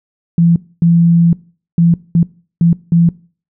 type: tone bursts at uneven times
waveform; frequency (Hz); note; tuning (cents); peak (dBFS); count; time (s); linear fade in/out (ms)
sine; 169.2; E3; +45; -6; 6; 0.38-0.56 / 0.82-1.33 / 1.78-1.94 / 2.15-2.23 / 2.61-2.73 / 2.92-3.09; 2
effects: noise-tail reverb RT60 0.4 s tail -21 dB re dry